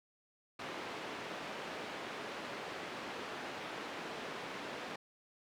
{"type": "band-pass noise", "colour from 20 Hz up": "pink", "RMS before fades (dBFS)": -44, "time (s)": [0.59, 4.96], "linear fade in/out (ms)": 5, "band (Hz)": [290, 3100], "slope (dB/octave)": 12, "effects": []}